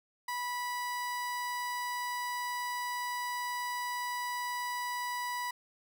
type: tone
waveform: 30% pulse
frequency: 981 Hz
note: B5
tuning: 12 cents flat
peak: -31 dBFS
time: 0.28-5.51 s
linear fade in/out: 5 ms
effects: none